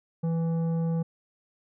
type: tone with tanh clipping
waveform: triangle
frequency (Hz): 165.2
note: E3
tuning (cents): +4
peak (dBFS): -26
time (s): 0.23-1.03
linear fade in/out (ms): 10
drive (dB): 14
effects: none